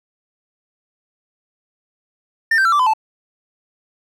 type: tone with pitch steps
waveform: triangle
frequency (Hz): 1804 / 1561.4 / 1351.5 / 1169.7 / 1012.5 / 876.3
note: A6 / G6 / E6 / D6 / B5 / A5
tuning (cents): +43 / -7 / +43 / -7 / +43 / -7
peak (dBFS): -10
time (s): 2.51-2.936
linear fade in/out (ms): 5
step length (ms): 71
effects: none